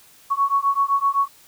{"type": "beating tone pair", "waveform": "sine", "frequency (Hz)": [1108.7, 1116.5], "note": ["C#6", "C#6"], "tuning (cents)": [0, 12], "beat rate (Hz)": 7.8, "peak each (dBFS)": [-20, -20], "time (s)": [0.3, 1.28], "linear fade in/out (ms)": 20, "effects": ["white hiss -51 dBFS RMS until 1.47 s"]}